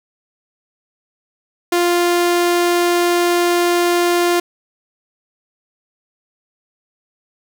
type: tone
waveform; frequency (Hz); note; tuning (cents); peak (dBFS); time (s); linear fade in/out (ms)
sawtooth; 349.2; F4; 0; -9; 1.72-4.4; 5
effects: none